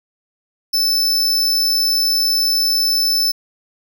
45% pulse tone, 5274 Hz, E8, in tune, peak -14 dBFS, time 0.73-3.32 s, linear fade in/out 10 ms, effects none

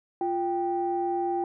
sine tone pair together, 349.2 / 786.4 Hz, F4 / G5, 0 / +5 cents, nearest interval octave + major second, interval 1405 cents, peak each -27 dBFS, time 0.21-1.44 s, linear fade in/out 2 ms, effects tanh soft clip ceiling -17 dBFS

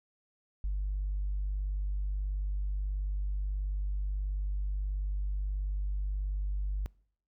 sine tone, 49.24 Hz, G1, 8 cents sharp, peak -28 dBFS, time 0.64-6.86 s, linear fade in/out 0 ms, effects noise-tail reverb RT60 0.6 s tail -26 dB re dry + tanh soft clip ceiling -26 dBFS

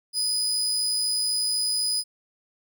30% pulse tone, 4978 Hz, D#8, in tune, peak -20 dBFS, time 0.13-2.04 s, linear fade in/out 50 ms, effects none

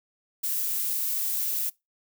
violet noise, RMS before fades -28 dBFS, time 0.43-1.7 s, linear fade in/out 10 ms, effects noise-tail reverb RT60 0.2 s tail -23 dB re dry

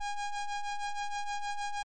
square ring-modulated tone, 407.8 Hz, G#4, 32 cents flat, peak -30 dBFS, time 0-1.83 s, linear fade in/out 10 ms, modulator 411 Hz, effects MP3 32 kbps

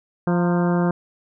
harmonic tone with a mistuned harmonic, 174.61 Hz, F3, in tune, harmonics 1 / 2 / 3 / 4 / 5 / 6 / 7 / 8 / 9, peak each -18 / -24 / -28 / -30 / -32 / -34 / -35 / -36 / -37 dBFS, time 0.27-0.91 s, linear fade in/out 2 ms, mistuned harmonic 5, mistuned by +68 cents, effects none

